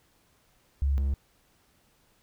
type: tone pair in turn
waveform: sine / triangle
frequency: 69.3 / 68.86 Hz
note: C#2 / C#2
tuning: 0 / -11 cents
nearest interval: unison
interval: 11 cents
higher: first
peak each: -22 dBFS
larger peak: neither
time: 0.82-0.98 / 0.98-1.14 s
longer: neither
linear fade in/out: 0 ms
effects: pink hiss -66 dBFS RMS until 2.22 s